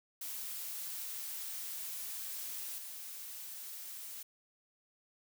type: noise with level steps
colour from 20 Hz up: blue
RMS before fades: -42 / -46 dBFS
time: 0.21-4.23 s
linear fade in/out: 5 ms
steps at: 2.78 s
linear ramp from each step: 2 ms
effects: none